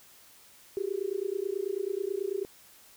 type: tone with amplitude modulation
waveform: sine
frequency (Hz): 392.3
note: G4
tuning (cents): +1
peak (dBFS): -25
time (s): 0.77-2.45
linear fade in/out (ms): 0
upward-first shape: sine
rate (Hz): 29.2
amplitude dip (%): 100
effects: white hiss -56 dBFS RMS until 2.96 s